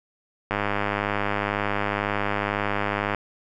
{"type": "click train", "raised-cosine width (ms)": 0.5, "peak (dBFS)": -9, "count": 270, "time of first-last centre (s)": [0.51, 3.147], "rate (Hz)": 102, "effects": []}